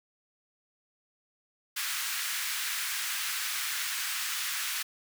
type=high-pass noise; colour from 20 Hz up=pink; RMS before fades=-33 dBFS; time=1.76-4.83 s; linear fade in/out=10 ms; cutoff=1400 Hz; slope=24 dB/octave; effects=none